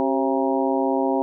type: harmonic tone with a mistuned harmonic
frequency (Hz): 134.8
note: C#3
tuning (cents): -48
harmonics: 2 / 3 / 4 / 5 / 6 / 7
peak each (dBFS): -23 / -25 / -26 / -27 / -28 / -28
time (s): 0-1.22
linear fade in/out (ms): 0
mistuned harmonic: 3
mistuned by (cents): -73
effects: none

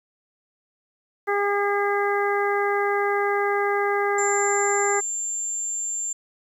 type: harmonic tone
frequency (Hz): 405.3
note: G#4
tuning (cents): -42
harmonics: 1 / 2 / 3 / 4 / 5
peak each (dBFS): -23 / -26 / -28 / -29 / -30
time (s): 1.27-5.01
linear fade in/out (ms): 20
type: tone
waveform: sine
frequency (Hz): 7300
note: A#8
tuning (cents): -37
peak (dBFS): -25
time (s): 4.18-6.13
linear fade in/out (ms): 5
effects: 9-bit

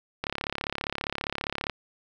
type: click train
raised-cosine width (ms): 0.3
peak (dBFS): -13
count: 52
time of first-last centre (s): 0.24-1.697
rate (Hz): 35
effects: none

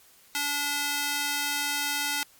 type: tone with high-pass filter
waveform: square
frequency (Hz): 288.7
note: D4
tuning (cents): -30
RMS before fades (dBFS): -29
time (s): 0.35-2.23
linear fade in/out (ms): 0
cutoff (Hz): 1500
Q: 0.53
effects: white hiss -57 dBFS RMS until 2.39 s + Opus 48 kbps

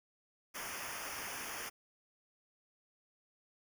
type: noise with comb filter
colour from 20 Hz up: pink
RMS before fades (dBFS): -43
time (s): 0.54-1.7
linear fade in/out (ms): 20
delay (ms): 0.25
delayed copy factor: -0.9
effects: none

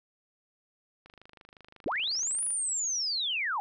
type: click train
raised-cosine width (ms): 0.3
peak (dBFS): -35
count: 38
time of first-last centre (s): 1.06-2.505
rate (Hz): 25.6
type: linear two-way sweep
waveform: sine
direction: up then down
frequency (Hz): 183.4 to 9970 to 759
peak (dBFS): -28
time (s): 1.86-3.6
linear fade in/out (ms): 0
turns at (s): 2.44
effects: none

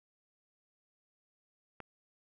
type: click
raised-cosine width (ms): 0.5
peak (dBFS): -29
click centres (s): 1.803
effects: none

